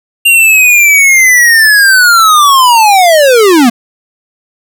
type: linear sweep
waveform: square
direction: down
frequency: 2794 to 223.1 Hz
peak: -3 dBFS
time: 0.25-3.7 s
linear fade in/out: 10 ms
effects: none